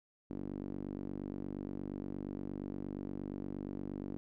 sawtooth tone with band-pass filter, 48.53 Hz, G1, 17 cents flat, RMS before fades -42 dBFS, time 0.3-4.17 s, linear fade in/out 0 ms, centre 280 Hz, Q 2.6, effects none

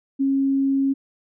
sine tone, 272.4 Hz, C#4, 30 cents flat, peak -17 dBFS, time 0.19-0.94 s, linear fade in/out 20 ms, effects none

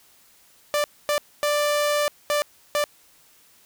sawtooth tone bursts at uneven times, 589 Hz, D5, 5 cents sharp, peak -16 dBFS, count 5, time 0.74-0.84 / 1.09-1.18 / 1.43-2.08 / 2.3-2.42 / 2.75-2.84 s, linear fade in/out 0 ms, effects white hiss -56 dBFS RMS until 3.65 s

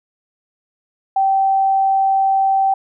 sine tone, 776 Hz, G5, 18 cents flat, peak -12 dBFS, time 1.16-2.74 s, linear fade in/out 5 ms, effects none

